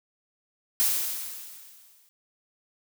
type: noise with exponential decay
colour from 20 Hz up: blue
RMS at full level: -22 dBFS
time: 0.8-2.09 s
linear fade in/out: 0 ms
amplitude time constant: 280 ms
effects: none